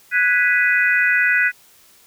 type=chord; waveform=sine; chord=G# minor seventh; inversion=third; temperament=equal; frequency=1480 / 1661.2 / 1975.5 / 2489 Hz; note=F#6 / G#6 / B6 / D#7; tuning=0 / 0 / 0 / 0 cents; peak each=-17 / -22 / -18 / -22 dBFS; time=0.11-1.52 s; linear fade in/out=50 ms; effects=white hiss -51 dBFS RMS until 2.06 s